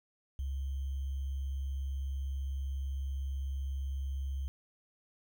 sine tone with sample-and-hold, 67.9 Hz, C#2, 35 cents flat, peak -33 dBFS, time 0.39-4.48 s, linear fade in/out 0 ms, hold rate 3150 Hz, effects none

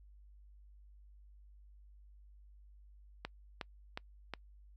click train, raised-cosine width 0.3 ms, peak -23 dBFS, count 4, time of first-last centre 3.25-4.337 s, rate 2.76 Hz, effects noise-tail reverb RT60 0.1 s tail -26 dB re dry + added 50 Hz sine -56 dBFS peak until 4.76 s

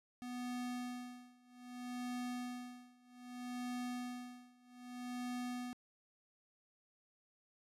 square tone with tremolo, 246.9 Hz, B3, in tune, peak -40 dBFS, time 0.22-5.73 s, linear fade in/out 0 ms, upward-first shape sine, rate 0.63 Hz, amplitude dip 95%, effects low-pass 12000 Hz 12 dB/octave

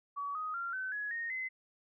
sine tone with pitch steps, 1135 / 1252.1 / 1381.3 / 1523.8 / 1681 / 1854.5 / 2046 Hz, C#6 / D#6 / F6 / G6 / G#6 / A#6 / C7, +41 / +11 / -19 / -49 / +20 / -9 / -39 cents, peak -35 dBFS, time 0.16-1.49 s, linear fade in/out 20 ms, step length 190 ms, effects none

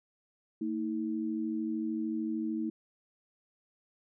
sine tone pair together, 226.1 / 319.4 Hz, A3 / D#4, +47 / +45 cents, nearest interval tritone, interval 598 cents, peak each -34 / -33 dBFS, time 0.61-2.7 s, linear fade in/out 5 ms, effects none

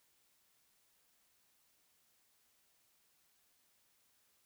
silence, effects white hiss -74 dBFS RMS until 4.45 s

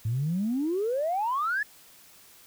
sine exponential sweep, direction up, 105.4 to 1760 Hz, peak -24 dBFS, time 0.05-1.63 s, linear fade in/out 5 ms, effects tanh soft clip ceiling -20 dBFS + white hiss -54 dBFS RMS until 2.46 s

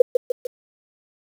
sine tone with echo, 496.7 Hz, B4, 10 cents sharp, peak -5 dBFS, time 0-0.02 s, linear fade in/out 5 ms, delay 150 ms, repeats 3, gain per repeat -6 dB, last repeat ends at 0.47 s, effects 7-bit

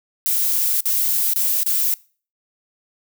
violet noise with dropouts, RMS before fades -19 dBFS, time 0.26-1.94 s, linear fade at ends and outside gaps 0 ms, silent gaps 0.806-0.856 / 1.335-1.36 / 1.632-1.663 s, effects noise-tail reverb RT60 0.4 s tail -23 dB re dry

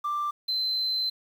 triangle tone pair in turn, 1180 / 4076 Hz, D6 / C8, +8 / -46 cents, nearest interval octave + major sixth, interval 2146 cents, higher second, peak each -23 / -22 dBFS, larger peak second, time 0.04-0.31 / 0.48-1.1 s, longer second, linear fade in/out 10 ms, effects tanh soft clip ceiling -22 dBFS + 9-bit

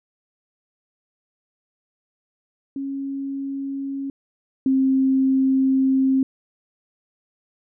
sine tone pair in turn, 274.5 / 265.6 Hz, C#4 / C4, -17 / +26 cents, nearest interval minor second, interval 57 cents, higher first, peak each -25 / -15 dBFS, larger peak second, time 2.76-4.1 / 4.66-6.23 s, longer second, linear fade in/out 2 ms, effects none

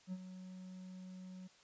triangle tone with ADSR envelope, 185 Hz, F#3, in tune, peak -36 dBFS, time 0.07-1.48 s, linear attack 54 ms, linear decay 47 ms, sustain -10 dB, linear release 15 ms, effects white hiss -66 dBFS RMS until 1.63 s + resampled to 16000 Hz

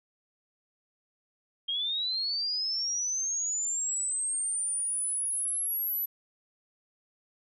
sine linear sweep, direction up, 3200 to 12000 Hz, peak -28 dBFS, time 1.68-6.06 s, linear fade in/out 10 ms, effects none

